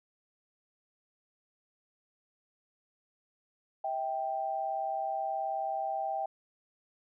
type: tone pair together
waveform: sine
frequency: 645.3 / 784 Hz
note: E5 / G5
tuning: -37 / 0 cents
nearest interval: minor third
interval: 337 cents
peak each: -36 / -32 dBFS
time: 3.84-6.26 s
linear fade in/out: 5 ms
effects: none